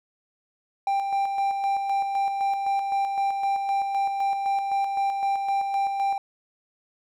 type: tone with tremolo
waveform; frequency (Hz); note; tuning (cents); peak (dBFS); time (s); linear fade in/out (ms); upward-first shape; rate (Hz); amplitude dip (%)
triangle; 790; G5; +13; -19; 0.87-6.18; 2; square; 3.9; 40
effects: none